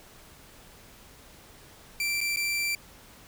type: tone with dropouts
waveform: sawtooth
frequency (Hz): 2348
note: D7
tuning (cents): -1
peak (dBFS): -23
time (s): 2-2.75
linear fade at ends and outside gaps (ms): 2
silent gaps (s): 2.206-2.212 / 2.361-2.37
effects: pink hiss -52 dBFS RMS until 3.27 s